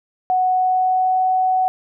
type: tone with pitch glide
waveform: sine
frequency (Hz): 740 to 746.4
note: F#5 to F#5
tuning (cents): 0 to +15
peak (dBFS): -14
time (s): 0.3-1.68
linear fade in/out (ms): 0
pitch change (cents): +15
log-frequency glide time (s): 0.5-1.25
effects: none